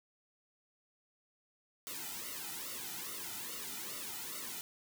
white noise with flanger, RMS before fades -43 dBFS, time 1.87-4.61 s, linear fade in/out 0 ms, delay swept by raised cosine 1.2 to 1.85 ms, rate 2.4 Hz, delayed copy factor -0.95, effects none

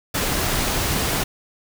pink noise, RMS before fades -22 dBFS, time 0.14-1.24 s, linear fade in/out 10 ms, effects none

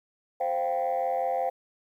sine chord, C suspended fourth, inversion none, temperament equal, 523.3 / 698.5 / 784 Hz, C5 / F5 / G5, 0 / 0 / 0 cents, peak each -28 dBFS, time 0.4-1.5 s, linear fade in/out 10 ms, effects tanh soft clip ceiling -20 dBFS + 10-bit

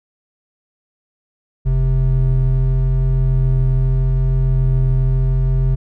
triangle tone pair together, 43.87 / 130.81 Hz, F1 / C3, +9 / 0 cents, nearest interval octave + perfect fifth, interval 1891 cents, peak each -13 dBFS, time 1.65-5.76 s, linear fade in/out 20 ms, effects none

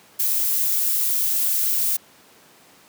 violet noise, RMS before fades -21 dBFS, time 0.19-1.97 s, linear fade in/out 10 ms, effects pink hiss -51 dBFS RMS until 2.88 s + high-pass 200 Hz 12 dB/octave

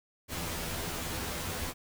pink noise with comb filter, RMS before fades -36 dBFS, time 0.28-1.74 s, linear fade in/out 50 ms, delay 12 ms, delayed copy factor +0.8, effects none

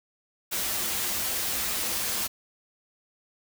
white noise with comb filter, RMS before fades -29 dBFS, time 0.51-2.28 s, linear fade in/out 20 ms, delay 7.1 ms, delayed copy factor -0.55, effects none

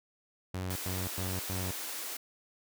sawtooth tone bursts, 92.5 Hz, F#2, in tune, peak -30 dBFS, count 4, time 0.54-1.714 s, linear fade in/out 5 ms, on 220 ms, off 98 ms
white high-pass noise, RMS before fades -39 dBFS, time 0.7-2.17 s, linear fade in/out 5 ms, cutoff 250 Hz, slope 48 dB/octave
effects none

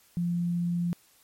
sine tone, 173.3 Hz, F3, 13 cents flat, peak -25 dBFS, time 0.17-0.93 s, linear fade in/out 0 ms, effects white hiss -61 dBFS RMS until 1.23 s + MP3 64 kbps

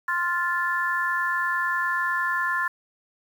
sine chord, F major, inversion second, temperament just, 1047.7 / 1396.9 / 1746.1 Hz, C6 / F6 / A6, +2 / 0 / -14 cents, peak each -27 / -29 / -25 dBFS, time 0.08-2.68 s, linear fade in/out 5 ms, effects 8-bit

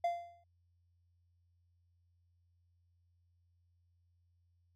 triangle tone with exponential decay, 691 Hz, F5, 19 cents flat, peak -26 dBFS, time 0.04-0.44 s, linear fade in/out 5 ms, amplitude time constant 85 ms, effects added 87 Hz sine -70 dBFS peak until 4.75 s

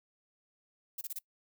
violet noise bursts, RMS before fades -39 dBFS, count 4, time 0.98-1.189 s, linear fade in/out 5 ms, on 32 ms, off 27 ms, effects noise-tail reverb RT60 0.1 s tail -23 dB re dry

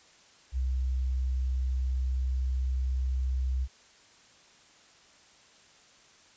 sine tone, 64.3 Hz, C2, 30 cents flat, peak -26 dBFS, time 0.52-3.68 s, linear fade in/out 50 ms, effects white hiss -58 dBFS RMS until 6.36 s + resampled to 16000 Hz

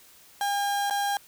35% pulse tone with dropouts, 807 Hz, G#5, 50 cents flat, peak -23 dBFS, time 0.41-1.17 s, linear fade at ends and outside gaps 1 ms, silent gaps 0.899-0.908 s, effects white hiss -54 dBFS RMS until 1.27 s

